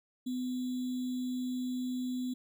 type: tone with sample-and-hold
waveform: sine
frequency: 252.1 Hz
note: B3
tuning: 36 cents sharp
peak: -32 dBFS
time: 0.26-2.34 s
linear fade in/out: 10 ms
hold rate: 3675 Hz
effects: none